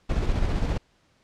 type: noise with tremolo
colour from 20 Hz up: brown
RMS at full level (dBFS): -23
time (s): 0.09-0.78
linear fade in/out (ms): 10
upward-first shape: square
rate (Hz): 15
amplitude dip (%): 30
effects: pink hiss -64 dBFS RMS until 1.23 s + low-pass 6000 Hz 12 dB/octave